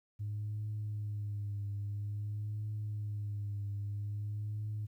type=tone with vibrato; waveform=sine; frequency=103.83 Hz; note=G#2; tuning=in tune; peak=-34 dBFS; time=0.19-4.87 s; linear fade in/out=20 ms; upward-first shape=triangle; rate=0.5 Hz; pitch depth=46 cents each way; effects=tanh soft clip ceiling -32 dBFS + 12-bit